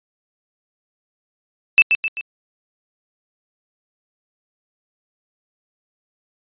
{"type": "tone with echo", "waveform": "sine", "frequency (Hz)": 2637, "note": "E7", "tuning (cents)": 0, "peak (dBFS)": -6, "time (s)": [1.78, 1.82], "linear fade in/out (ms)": 0, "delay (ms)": 130, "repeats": 3, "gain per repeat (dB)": -6, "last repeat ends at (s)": 2.21, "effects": ["resampled to 8000 Hz"]}